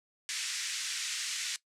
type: band-pass noise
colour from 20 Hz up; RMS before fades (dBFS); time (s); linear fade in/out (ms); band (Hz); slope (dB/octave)
white; -36; 0.29-1.56; 0; 1700 to 7800; 24
effects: noise-tail reverb RT60 0.1 s tail -18 dB re dry + low-pass 12000 Hz 12 dB/octave